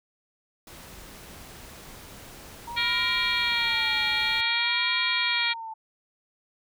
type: noise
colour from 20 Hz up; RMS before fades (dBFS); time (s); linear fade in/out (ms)
pink; -45; 0.67-4.41; 2
type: tone with vibrato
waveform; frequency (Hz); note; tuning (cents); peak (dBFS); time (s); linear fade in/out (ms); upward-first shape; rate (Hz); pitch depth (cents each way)
sine; 932.3; A#5; 0; -34; 2.67-5.74; 10; sine; 0.53; 140
type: harmonic tone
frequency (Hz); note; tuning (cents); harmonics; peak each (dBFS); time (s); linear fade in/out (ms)
470; A#4; +14; 3 / 4 / 5 / 6 / 7 / 8 / 9; -34 / -31 / -27 / -40 / -29 / -33 / -32; 2.76-5.54; 20
effects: none